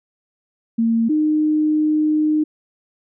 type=tone pair in turn; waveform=sine; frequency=228.3 / 306.3 Hz; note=A#3 / D#4; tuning=-36 / -27 cents; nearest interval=perfect fourth; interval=509 cents; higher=second; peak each=-14 dBFS; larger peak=neither; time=0.78-1.09 / 1.09-2.44 s; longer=second; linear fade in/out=10 ms; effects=none